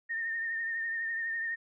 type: tone with vibrato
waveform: sine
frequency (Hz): 1826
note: A#6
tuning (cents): -36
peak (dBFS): -31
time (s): 0.09-1.56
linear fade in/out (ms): 20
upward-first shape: triangle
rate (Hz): 12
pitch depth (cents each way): 44
effects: none